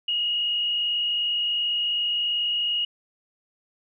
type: tone with frequency modulation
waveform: sine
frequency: 2879 Hz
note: F#7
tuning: 48 cents flat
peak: -22 dBFS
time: 0.08-2.85 s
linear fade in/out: 5 ms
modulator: 42.7 Hz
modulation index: 0.95
effects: none